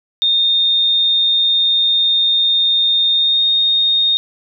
sine tone with pitch glide, 3659 to 3695 Hz, A#7 to A#7, -33 to -16 cents, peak -11 dBFS, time 0.22-4.17 s, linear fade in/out 0 ms, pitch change +17 cents, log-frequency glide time 3.11-3.44 s, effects none

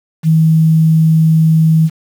sine tone with quantisation, 160 Hz, D#3, 49 cents sharp, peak -6 dBFS, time 0.23-1.9 s, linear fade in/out 50 ms, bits 6, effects none

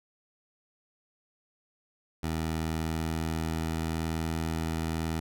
15% pulse tone with pitch glide, 80.3 to 81 Hz, E2 to E2, -45 to -30 cents, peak -23 dBFS, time 2.23-5.2 s, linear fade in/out 5 ms, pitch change +15 cents, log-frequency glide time 2.62-4.01 s, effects none

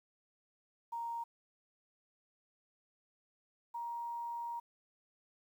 sine tone pair in turn, 932.3 / 940.4 Hz, A#5 / A#5, 0 / +15 cents, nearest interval unison, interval 15 cents, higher second, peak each -37 / -38 dBFS, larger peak first, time 0.92-1.24 / 3.74-4.6 s, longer second, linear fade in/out 10 ms, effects 11-bit

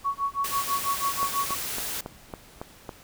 sine tone with tremolo, 1116 Hz, C#6, 11 cents sharp, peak -22 dBFS, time 0.04-1.55 s, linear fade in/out 20 ms, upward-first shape sine, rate 6.1 Hz, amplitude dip 100%
white noise, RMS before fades -32 dBFS, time 0.44-2.01 s, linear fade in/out 5 ms
click train, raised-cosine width 1 ms, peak -20 dBFS, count 7, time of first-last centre 1.23-2.892 s, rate 3.61 Hz
effects pink hiss -51 dBFS RMS until 3.03 s

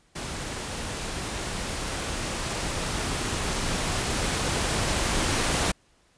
pink noise with level ramp, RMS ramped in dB -34 to -24 dBFS, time 0.15-5.72 s, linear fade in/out 10 ms, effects pink hiss -63 dBFS RMS until 6.17 s + resampled to 22050 Hz

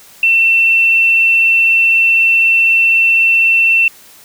sine tone, 2692 Hz, E7, 36 cents sharp, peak -7 dBFS, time 0.23-3.88 s, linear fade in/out 2 ms, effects white hiss -41 dBFS RMS until 4.24 s

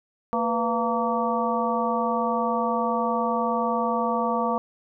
harmonic tone with a mistuned harmonic, 229.8 Hz, A#3, 25 cents flat, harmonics 1 / 2 / 3 / 4 / 5, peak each -28 / -28 / -28 / -28 / -28 dBFS, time 0.33-4.58 s, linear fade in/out 0 ms, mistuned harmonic 2, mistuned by +120 cents, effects none

